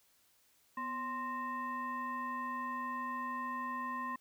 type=tone with frequency modulation; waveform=sine; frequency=1046 Hz; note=C6; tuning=1 cent flat; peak=-36 dBFS; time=0.77-4.16 s; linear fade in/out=5 ms; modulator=799 Hz; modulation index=0.79; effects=white hiss -70 dBFS RMS until 4.2 s